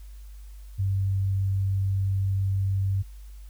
sine tone, 97 Hz, G2, 18 cents flat, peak -22 dBFS, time 0.78-3.03 s, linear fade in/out 20 ms, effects added 50 Hz sine -40 dBFS peak until 3.49 s + white hiss -60 dBFS RMS until 3.49 s

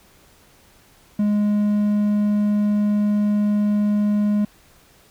triangle tone, 207.7 Hz, G#3, in tune, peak -14 dBFS, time 1.19-4.45 s, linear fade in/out 5 ms, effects pink hiss -53 dBFS RMS until 5.1 s

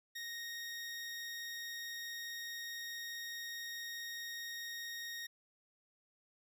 20% pulse tone, 1864.7 Hz, A#6, in tune, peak -37 dBFS, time 0.15-5.27 s, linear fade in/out 10 ms, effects none

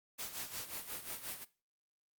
white noise with tremolo, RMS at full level -41 dBFS, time 0.18-1.45 s, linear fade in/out 20 ms, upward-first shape sine, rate 5.6 Hz, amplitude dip 70%, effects noise-tail reverb RT60 0.3 s tail -17 dB re dry + Opus 48 kbps

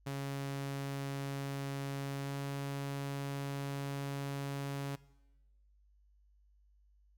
sawtooth tone with pitch glide, 138.59 to 139.63 Hz, C#3 to C#3, 0 to +13 cents, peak -33 dBFS, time 0.06-4.96 s, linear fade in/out 10 ms, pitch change +13 cents, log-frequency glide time 2.18-2.35 s, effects noise-tail reverb RT60 1.0 s tail -20 dB re dry + added 50 Hz sine -64 dBFS peak until 7.17 s

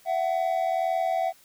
triangle tone pair together, 669.1 / 751 Hz, E5 / F#5, +26 / +26 cents, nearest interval major second, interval 200 cents, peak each -24 dBFS, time 0.05-1.33 s, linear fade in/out 50 ms, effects white hiss -57 dBFS RMS until 1.44 s

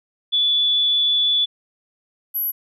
sine tone pair in turn, 3451 / 11743 Hz, A7 / F#9, -34 / -14 cents, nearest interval octave + major sixth, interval 2120 cents, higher second, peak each -15 / -20 dBFS, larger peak first, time 0.32-1.46 / 2.34-2.52 s, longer first, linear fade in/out 20 ms, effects none

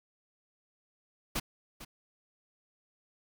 pink noise with echo, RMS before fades -32 dBFS, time 1.35-1.4 s, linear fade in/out 10 ms, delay 450 ms, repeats 1, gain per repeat -14 dB, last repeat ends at 1.85 s, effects none

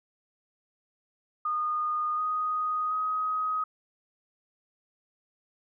sine tone with pitch steps, 1226 / 1245 / 1260 Hz, D#6 / D#6 / D#6, -26 / +1 / +21 cents, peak -26 dBFS, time 1.45-3.64 s, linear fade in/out 5 ms, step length 730 ms, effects none

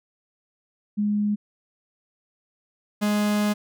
sine / 45% pulse tone pair in turn, 207.7 / 208.5 Hz, G#3 / G#3, 0 / +7 cents, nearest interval unison, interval 7 cents, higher second, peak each -20 dBFS, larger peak neither, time 0.97-1.36 / 3.01-3.54 s, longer second, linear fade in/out 20 ms, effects none

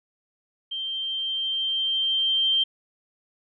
sine tone with level ramp, 3147 Hz, G7, 6 cents sharp, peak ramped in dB -28 to -18 dBFS, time 0.71-2.64 s, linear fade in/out 10 ms, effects none

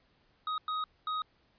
square tone bursts at uneven times, 1256 Hz, D#6, 16 cents sharp, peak -32 dBFS, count 3, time 0.47-0.58 / 0.68-0.84 / 1.07-1.22 s, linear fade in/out 2 ms, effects pink hiss -69 dBFS RMS until 1.58 s + resampled to 11025 Hz

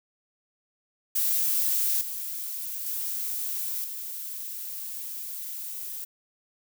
violet noise with level steps, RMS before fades -25 / -34 / -31 / -36 dBFS, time 1.15-6.05 s, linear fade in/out 10 ms, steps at 2.01 / 2.86 / 3.84 s, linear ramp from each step 2 ms, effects none

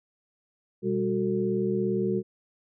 sine tone cluster, 123.5 / 198.7 / 369.3 / 446.7 Hz, B2 / G3 / F#4 / A4, 0 / +24 / -3 / +26 cents, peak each -35 / -28 / -27 / -31 dBFS, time 0.82-2.23 s, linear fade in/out 50 ms, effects none

